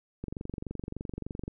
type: click train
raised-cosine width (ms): 3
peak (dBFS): -23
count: 30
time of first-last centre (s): 0.24-1.479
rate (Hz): 23.4
effects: none